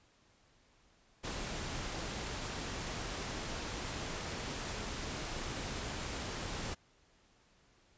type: noise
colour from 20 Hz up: pink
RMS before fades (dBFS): -40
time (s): 1.23-6.75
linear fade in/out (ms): 20
effects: pink hiss -68 dBFS RMS until 7.97 s + resampled to 16000 Hz